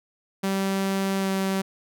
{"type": "tone with pitch glide", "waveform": "sawtooth", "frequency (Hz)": [194, 192.44], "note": ["G3", "G3"], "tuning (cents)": [-18, -32], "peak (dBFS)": -19, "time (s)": [0.43, 1.62], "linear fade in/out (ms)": 10, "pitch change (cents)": -14, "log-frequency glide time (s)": [1.19, 1.29], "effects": []}